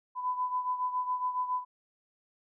sine beating tone pair, 1000 / 1007.2 Hz, B5 / B5, +21 / +34 cents, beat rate 7.2 Hz, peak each -30 / -36 dBFS, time 0.15-1.65 s, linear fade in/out 50 ms, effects none

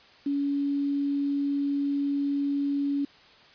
sine tone with quantisation, 282.4 Hz, C#4, 32 cents sharp, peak -24 dBFS, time 0.26-3.05 s, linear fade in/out 5 ms, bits 8, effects white hiss -54 dBFS RMS until 3.54 s + resampled to 11025 Hz

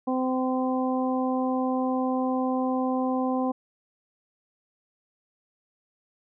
harmonic tone, 257.5 Hz, C4, 28 cents flat, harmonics 1 / 2 / 3 / 4, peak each -25 / -30 / -31 / -34 dBFS, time 0.07-3.52 s, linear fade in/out 10 ms, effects none

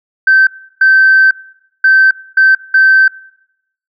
sine tone bursts at uneven times, 1549 Hz, G6, 21 cents flat, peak -3 dBFS, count 5, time 0.27-0.47 / 0.81-1.31 / 1.84-2.11 / 2.37-2.55 / 2.74-3.08 s, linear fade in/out 5 ms, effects noise-tail reverb RT60 0.8 s tail -21 dB re dry + tanh soft clip ceiling 0 dBFS

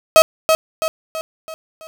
35% pulse tone with echo, 639 Hz, D#5, 46 cents sharp, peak -3 dBFS, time 0.16-0.22 s, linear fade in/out 0 ms, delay 330 ms, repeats 5, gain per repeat -6 dB, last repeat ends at 1.87 s, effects none

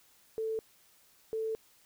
sine tone bursts at uneven times, 442.8 Hz, A4, 11 cents sharp, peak -31 dBFS, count 2, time 0.38-0.59 / 1.33-1.55 s, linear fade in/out 0 ms, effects white hiss -64 dBFS RMS until 1.85 s

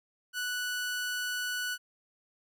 sawtooth tone, 1480 Hz, F#6, in tune, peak -28 dBFS, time 0.33-1.78 s, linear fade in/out 50 ms, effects none

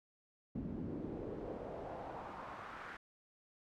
brown noise with band-pass filter sweep, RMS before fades -45 dBFS, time 0.55-2.97 s, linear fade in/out 5 ms, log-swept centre 220 to 1600 Hz, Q 2.1, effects none

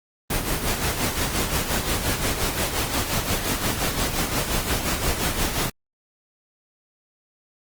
pink noise with tremolo, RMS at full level -22 dBFS, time 0.3-5.7 s, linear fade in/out 5 ms, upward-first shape sine, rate 5.7 Hz, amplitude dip 55%, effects Opus 24 kbps

